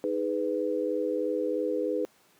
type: chord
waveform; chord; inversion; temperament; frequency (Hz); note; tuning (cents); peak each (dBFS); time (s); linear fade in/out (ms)
sine; G# minor; second; just; 311.5 / 415.3 / 498.4; D#4 / G#4 / B4; +2 / 0 / +16; -31 / -31 / -29; 0.04-2.05; 0
effects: pink hiss -62 dBFS RMS until 2.39 s + high-pass 200 Hz 12 dB/octave